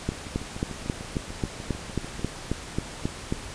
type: two click trains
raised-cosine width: 3 ms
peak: -12 / -24 dBFS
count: 13 / 15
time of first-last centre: 0.09-3.325 / 0.12-2.194 s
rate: 3.71 / 6.75 Hz
effects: pink hiss -39 dBFS RMS until 3.54 s + resampled to 22050 Hz